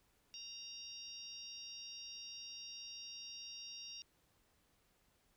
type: harmonic tone with a mistuned harmonic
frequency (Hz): 932.3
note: A#5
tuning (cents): 0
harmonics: 3 / 4 / 5 / 6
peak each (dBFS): -54 / -56 / -56 / -50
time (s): 0.34-4.02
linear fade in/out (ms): 0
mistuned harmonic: 5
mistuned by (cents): +16
effects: pink hiss -75 dBFS RMS until 5.36 s